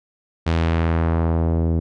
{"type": "tone with low-pass filter sweep", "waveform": "sawtooth", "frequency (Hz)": 82.41, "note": "E2", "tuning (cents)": 0, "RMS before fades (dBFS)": -19, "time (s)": [0.46, 1.8], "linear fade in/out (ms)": 10, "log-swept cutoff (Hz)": [4400, 370], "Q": 0.93, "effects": []}